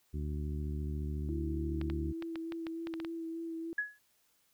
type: harmonic tone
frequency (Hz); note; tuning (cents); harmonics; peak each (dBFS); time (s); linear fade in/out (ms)
74.2; D2; +18; 1 / 2 / 3 / 4 / 5; -35 / -41 / -45 / -47 / -49; 0.13-2.13; 20
type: tone with vibrato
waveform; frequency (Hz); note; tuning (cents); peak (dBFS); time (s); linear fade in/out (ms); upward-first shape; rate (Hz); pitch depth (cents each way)
sine; 329.4; E4; -1; -37; 1.29-3.73; 0; sine; 3.4; 17
type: clicks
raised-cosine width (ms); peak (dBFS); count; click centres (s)
0.3; -27; 10; 1.814 / 1.9 / 2.224 / 2.357 / 2.522 / 2.668 / 2.871 / 2.939 / 3.001 / 3.048
type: tone with exponential decay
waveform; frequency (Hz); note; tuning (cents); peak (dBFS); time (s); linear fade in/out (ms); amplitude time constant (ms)
sine; 1684; G#6; +24; -27; 3.78-3.99; 5; 44
effects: white hiss -72 dBFS RMS until 4.53 s